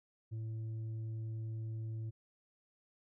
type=tone with tanh clipping; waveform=sine; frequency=111.2 Hz; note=A2; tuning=19 cents sharp; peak=-39 dBFS; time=0.31-2.11 s; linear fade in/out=20 ms; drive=4 dB; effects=none